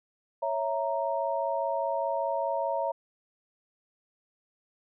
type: chord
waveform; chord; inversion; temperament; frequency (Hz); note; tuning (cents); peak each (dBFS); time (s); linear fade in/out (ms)
sine; A# diminished; first; equal; 554.4 / 659.3 / 932.3; C#5 / E5 / A#5; 0 / 0 / 0; -31; 0.42-2.92; 10
effects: none